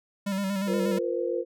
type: tone with vibrato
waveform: square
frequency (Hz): 196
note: G3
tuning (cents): 0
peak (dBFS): -27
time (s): 0.26-0.99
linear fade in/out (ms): 10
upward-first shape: square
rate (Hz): 8.4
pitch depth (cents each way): 42
type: chord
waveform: sine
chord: F suspended fourth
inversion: none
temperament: equal with one note detuned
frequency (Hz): 349.2 / 466.2 / 513.1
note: F4 / Bb4 / C5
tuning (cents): 0 / 0 / -34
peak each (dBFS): -30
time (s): 0.66-1.45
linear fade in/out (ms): 50
effects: none